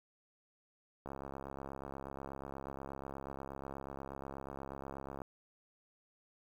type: click train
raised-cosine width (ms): 1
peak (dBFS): -30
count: 285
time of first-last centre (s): 1.06-5.218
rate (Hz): 68.3
effects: 10-bit